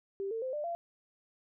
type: tone with pitch steps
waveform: sine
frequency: 392.6 / 451 / 518 / 595.1 / 683.6 Hz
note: G4 / A4 / C5 / D5 / F5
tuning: +3 / +43 / -17 / +23 / -37 cents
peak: -33 dBFS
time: 0.2-0.75 s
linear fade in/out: 0 ms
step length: 110 ms
effects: none